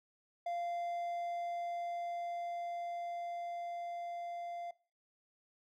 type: tone with level ramp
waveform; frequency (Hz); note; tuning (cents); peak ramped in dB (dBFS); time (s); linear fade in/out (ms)
triangle; 693; F5; -14; -33 to -38; 0.46-4.71; 5
effects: noise-tail reverb RT60 0.4 s tail -22 dB re dry